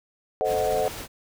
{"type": "chord", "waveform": "sine", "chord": "A diminished seventh", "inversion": "none", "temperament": "equal", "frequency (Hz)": [440, 523.3, 622.3, 740], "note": ["A4", "C5", "Eb5", "Gb5"], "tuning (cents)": [0, 0, 0, 0], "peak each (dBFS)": -27, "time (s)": [0.41, 0.88], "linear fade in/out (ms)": 0}
{"type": "noise with tremolo", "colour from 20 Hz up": "pink", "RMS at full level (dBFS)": -35, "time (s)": [0.44, 1.08], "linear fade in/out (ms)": 50, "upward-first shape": "triangle", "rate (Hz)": 15, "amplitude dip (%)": 25}
{"effects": []}